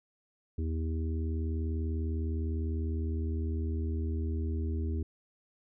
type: harmonic tone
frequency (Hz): 79.9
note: D#2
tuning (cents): +47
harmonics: 1 / 3 / 4 / 5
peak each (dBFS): -30 / -40 / -42 / -44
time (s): 0.58-5.03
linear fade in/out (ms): 5
effects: none